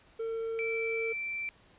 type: tone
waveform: triangle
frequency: 452.6 Hz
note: A4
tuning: 49 cents sharp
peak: -30 dBFS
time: 0.19-1.13 s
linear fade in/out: 10 ms
type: tone with pitch glide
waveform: sine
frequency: 2326 to 2341 Hz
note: D7 to D7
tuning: -17 to -6 cents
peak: -33 dBFS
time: 0.59-1.49 s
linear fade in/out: 0 ms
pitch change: +11 cents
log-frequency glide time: 1.11-1.18 s
effects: pink hiss -61 dBFS RMS until 1.78 s + resampled to 8000 Hz